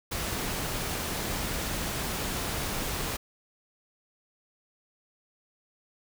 pink noise, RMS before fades -32 dBFS, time 0.11-3.17 s, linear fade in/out 10 ms, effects none

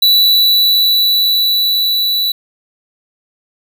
square tone with level ramp, 3951 Hz, B7, in tune, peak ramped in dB -7 to -13 dBFS, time 0.02-2.32 s, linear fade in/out 5 ms, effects none

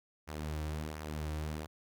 sawtooth tone with flanger, 76.7 Hz, D#2, 24 cents flat, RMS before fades -39 dBFS, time 0.27-1.67 s, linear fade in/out 20 ms, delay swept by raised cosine 0.24 to 4.84 ms, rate 1.4 Hz, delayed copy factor -0.5, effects none

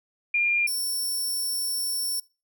sine / 5% pulse tone pair in turn, 2403 / 5432 Hz, D7 / F8, +39 / -49 cents, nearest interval octave + major second, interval 1412 cents, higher second, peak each -20 dBFS, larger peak neither, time 0.34-0.67 / 0.67-2.2 s, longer second, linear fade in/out 5 ms, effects noise-tail reverb RT60 0.3 s tail -23 dB re dry

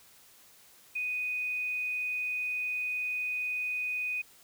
sine tone, 2489 Hz, D#7, in tune, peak -30 dBFS, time 0.95-4.22 s, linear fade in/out 10 ms, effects white hiss -58 dBFS RMS until 4.43 s

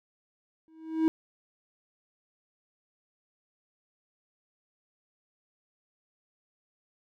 triangle tone with exponential growth, 320.3 Hz, E4, 50 cents flat, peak -16 dBFS, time 0.68-1.08 s, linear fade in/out 0 ms, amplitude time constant 85 ms, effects none

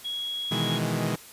sine tone, 3322 Hz, G#7, in tune, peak -29 dBFS, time 0.04-0.79 s, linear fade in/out 20 ms
sawtooth chord, E major seventh, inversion second, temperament equal, 123.47 / 155.56 / 164.81 / 207.7 Hz, B2 / D#3 / E3 / G#3, 0 / 0 / 0 / 0 cents, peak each -27 dBFS, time 0.51-1.16 s, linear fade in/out 10 ms
effects white hiss -47 dBFS RMS until 1.32 s + resampled to 32000 Hz

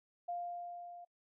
sine tone with level ramp, 700 Hz, F5, 4 cents sharp, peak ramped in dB -36 to -49 dBFS, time 0.28-1.05 s, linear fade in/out 10 ms, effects noise-tail reverb RT60 0.1 s tail -23 dB re dry

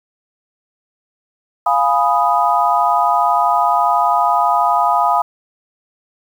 sine chord, F half-diminished seventh, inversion none, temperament equal, 698.5 / 830.6 / 987.8 / 1244.5 Hz, F5 / Ab5 / Cb6 / Eb6, 0 / 0 / 0 / 0 cents, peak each -17 dBFS, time 1.66-5.22 s, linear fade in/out 5 ms, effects 7-bit

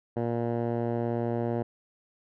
10% pulse tone with low-pass filter, 117.8 Hz, A#2, 19 cents sharp, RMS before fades -29 dBFS, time 0.16-1.63 s, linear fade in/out 10 ms, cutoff 760 Hz, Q 0.84, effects none

